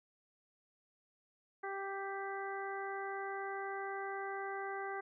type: harmonic tone with a mistuned harmonic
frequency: 392 Hz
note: G4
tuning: in tune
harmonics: 1 / 2 / 3 / 4 / 5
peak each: -43 / -43 / -47 / -46 / -49 dBFS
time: 1.63-5.01 s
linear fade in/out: 10 ms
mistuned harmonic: 5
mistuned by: +17 cents
effects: none